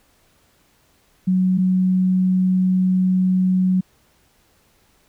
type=tone pair in turn; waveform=sine; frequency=185.2 / 185.2 Hz; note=F#3 / F#3; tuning=+2 / +2 cents; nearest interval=unison; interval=0 cents; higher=neither; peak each=-14 dBFS; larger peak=neither; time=1.27-1.58 / 1.58-3.81 s; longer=second; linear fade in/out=10 ms; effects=pink hiss -59 dBFS RMS until 5.08 s

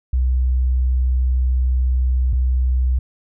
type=tone pair in turn; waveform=sine; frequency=63.3 / 63.3 Hz; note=B1 / B1; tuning=+43 / +43 cents; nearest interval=unison; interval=0 cents; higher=neither; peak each=-14 dBFS; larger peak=neither; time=0.13-2.33 / 2.33-2.99 s; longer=first; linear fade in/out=5 ms; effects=none

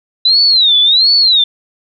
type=tone with vibrato; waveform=sine; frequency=3928 Hz; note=B7; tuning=10 cents flat; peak=-6 dBFS; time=0.25-1.44 s; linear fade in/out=5 ms; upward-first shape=sine; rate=1.4 Hz; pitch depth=220 cents each way; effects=none

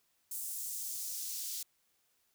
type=noise with high-pass filter sweep; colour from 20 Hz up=white; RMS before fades=-40 dBFS; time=0.31-1.63 s; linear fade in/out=5 ms; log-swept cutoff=8700 to 4700 Hz; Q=1.3; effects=white hiss -75 dBFS RMS until 2.34 s

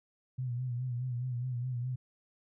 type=tone with vibrato; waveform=sine; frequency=124.3 Hz; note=B2; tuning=12 cents sharp; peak=-32 dBFS; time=0.38-1.96 s; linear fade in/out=10 ms; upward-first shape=sine; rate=4.8 Hz; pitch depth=66 cents each way; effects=none

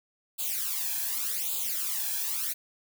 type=noise with flanger; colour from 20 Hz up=blue; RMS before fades=-31 dBFS; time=0.38-2.54 s; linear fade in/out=20 ms; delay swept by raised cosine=0.26 to 1.23 ms; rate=0.86 Hz; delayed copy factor=+0.9; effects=none

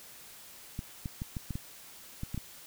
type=clicks; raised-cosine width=5 ms; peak=-23 dBFS; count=9; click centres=0.791 / 1.058 / 1.219 / 1.368 / 1.507 / 1.555 / 2.234 / 2.345 / 2.377 s; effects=white hiss -51 dBFS RMS until 2.66 s

